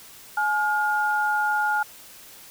sine tone pair together, 844.9 / 1421 Hz, G#5 / F6, +30 / +30 cents, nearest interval major sixth, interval 900 cents, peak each -23 dBFS, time 0.37-1.83 s, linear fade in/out 5 ms, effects white hiss -46 dBFS RMS until 2.5 s

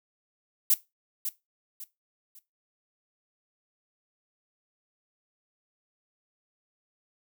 violet noise with echo, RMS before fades -21 dBFS, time 0.7-0.74 s, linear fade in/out 2 ms, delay 550 ms, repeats 3, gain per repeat -10 dB, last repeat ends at 2.39 s, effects noise-tail reverb RT60 0.2 s tail -17 dB re dry

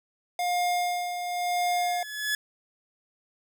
square tone with tremolo, 710 Hz, F5, 28 cents sharp, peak -24 dBFS, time 0.39-2.03 s, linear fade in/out 2 ms, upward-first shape sine, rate 0.95 Hz, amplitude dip 55%
sawtooth tone with exponential growth, 1706 Hz, G#6, 46 cents sharp, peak -20 dBFS, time 1.56-2.35 s, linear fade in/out 2 ms, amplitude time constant 170 ms
effects none

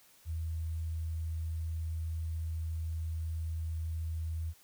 sine tone with sample-and-hold, 80.9 Hz, E2, 32 cents flat, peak -33 dBFS, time 0.25-4.54 s, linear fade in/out 50 ms, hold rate 8820 Hz, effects white hiss -62 dBFS RMS until 4.63 s

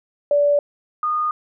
sine tone pair in turn, 579 / 1226.9 Hz, D5 / D#6, -25 / -25 cents, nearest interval octave + minor second, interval 1300 cents, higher second, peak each -13 / -18 dBFS, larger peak first, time 0.31-0.59 / 1.03-1.31 s, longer neither, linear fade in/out 2 ms, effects none

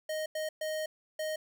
square tone bursts at uneven times, 622.3 Hz, D#5, in tune, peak -33 dBFS, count 4, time 0.09-0.26 / 0.35-0.49 / 0.61-0.86 / 1.19-1.36 s, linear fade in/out 5 ms, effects none

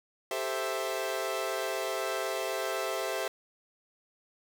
sawtooth chord, A minor seventh, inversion third, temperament equal, 392 / 440 / 523.3 / 659.3 Hz, G4 / A4 / C5 / E5, 0 / 0 / 0 / 0 cents, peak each -33 / -35 / -32 / -31 dBFS, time 0.31-3.28 s, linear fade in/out 2 ms, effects none

